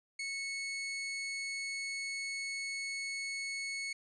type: tone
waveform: sawtooth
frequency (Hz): 2203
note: C#7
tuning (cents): -11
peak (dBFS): -33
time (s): 0.19-3.93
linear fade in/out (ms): 5
effects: resampled to 22050 Hz